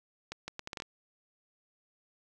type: accelerating click train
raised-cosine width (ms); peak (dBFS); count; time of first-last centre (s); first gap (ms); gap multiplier
0.2; -21; 8; 0.32-0.822; 160; 0.71
effects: none